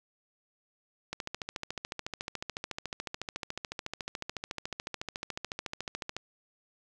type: click train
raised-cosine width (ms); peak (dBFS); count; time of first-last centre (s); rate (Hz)
0.2; -18; 71; 1.13-6.166; 13.9
effects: none